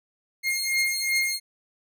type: beating tone pair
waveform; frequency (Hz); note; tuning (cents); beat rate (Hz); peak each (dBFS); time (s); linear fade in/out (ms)
sawtooth; 2132 / 2134.7; C7 / C7; +32 / +34; 2.7; -22 / -23; 0.43-1.4; 50
effects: none